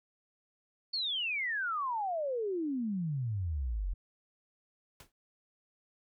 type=exponential sweep; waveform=sine; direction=down; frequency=4524 to 41.2 Hz; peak=-31 dBFS; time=0.93-3.94 s; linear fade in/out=10 ms
type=noise with exponential decay; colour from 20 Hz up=pink; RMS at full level=-47 dBFS; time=5-5.12 s; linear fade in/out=2 ms; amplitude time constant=26 ms
effects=none